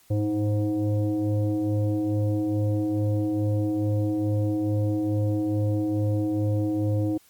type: tone with frequency modulation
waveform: sine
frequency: 103.83 Hz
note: G#2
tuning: in tune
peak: -21 dBFS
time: 0.1-7.18 s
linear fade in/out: 10 ms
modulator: 210 Hz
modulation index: 1.6
effects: white hiss -58 dBFS RMS until 7.29 s + MP3 96 kbps